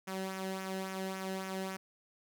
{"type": "tone with flanger", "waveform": "sawtooth", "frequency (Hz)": 190.2, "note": "F#3", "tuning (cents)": 48, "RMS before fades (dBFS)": -39, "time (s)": [0.07, 1.77], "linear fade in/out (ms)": 10, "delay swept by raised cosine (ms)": [0.23, 0.89], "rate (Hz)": 3.6, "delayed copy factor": -0.55, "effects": []}